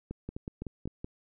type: two click trains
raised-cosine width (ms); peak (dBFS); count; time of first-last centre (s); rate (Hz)
3; -24 / -24; 4 / 5; 0.11-0.875 / 0.29-1.045; 3.92 / 5.3
effects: none